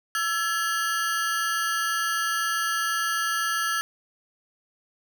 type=ring-modulated tone; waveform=40% pulse; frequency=1519 Hz; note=F#6; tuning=45 cents sharp; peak=-20 dBFS; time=0.15-3.81 s; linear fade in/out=0 ms; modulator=180 Hz; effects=none